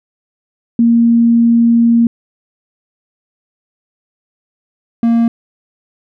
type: tone pair in turn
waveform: sine / triangle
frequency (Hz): 233.1 / 231.9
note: A#3 / A#3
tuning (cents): 0 / -9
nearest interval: unison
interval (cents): 9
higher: first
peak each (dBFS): -6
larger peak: neither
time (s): 0.79-2.07 / 5.03-5.28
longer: first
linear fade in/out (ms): 2
effects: none